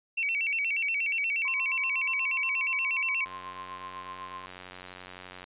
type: tone with vibrato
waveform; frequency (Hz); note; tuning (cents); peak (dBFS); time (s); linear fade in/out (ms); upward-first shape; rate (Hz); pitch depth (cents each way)
sine; 2475; D#7; -10; -26; 0.17-3.25; 10; square; 8.4; 150
type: tone with tremolo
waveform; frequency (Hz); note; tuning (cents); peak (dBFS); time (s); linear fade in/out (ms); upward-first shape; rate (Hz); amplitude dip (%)
sine; 1049; C6; +4; -36; 1.45-4.46; 0; triangle; 8; 70
type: click train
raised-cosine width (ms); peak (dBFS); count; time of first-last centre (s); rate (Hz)
0.3; -27; 201; 3.26-5.441; 91.7
effects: resampled to 8000 Hz